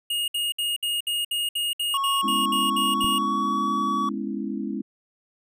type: tone bursts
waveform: square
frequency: 2858 Hz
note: F7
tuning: 39 cents sharp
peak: -24 dBFS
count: 13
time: 0.1-3.184 s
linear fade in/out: 5 ms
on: 180 ms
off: 62 ms
type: tone with pitch glide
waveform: triangle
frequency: 1100 to 1134.9 Hz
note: C#6 to C#6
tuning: -14 to +40 cents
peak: -21 dBFS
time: 1.94-4.09 s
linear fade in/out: 2 ms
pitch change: +54 cents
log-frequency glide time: 2.46-3.7 s
type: chord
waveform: sine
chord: C# minor seventh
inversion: second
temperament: equal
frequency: 207.7 / 246.9 / 277.2 / 329.6 Hz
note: G#3 / B3 / C#4 / E4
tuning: 0 / 0 / 0 / 0 cents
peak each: -30 / -34 / -32 / -33 dBFS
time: 2.23-4.82 s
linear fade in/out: 10 ms
type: click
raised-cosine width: 5 ms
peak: -22 dBFS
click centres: 3.044 s
effects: none